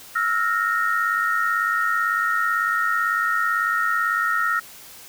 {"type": "tone cluster", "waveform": "sine", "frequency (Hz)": [1316, 1414, 1852], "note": ["E6", "F6", "A#6"], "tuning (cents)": [-3, 21, -12], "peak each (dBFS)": [-23, -23, -24], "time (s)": [0.15, 4.6], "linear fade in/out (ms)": 10, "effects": ["white hiss -43 dBFS RMS until 5.08 s"]}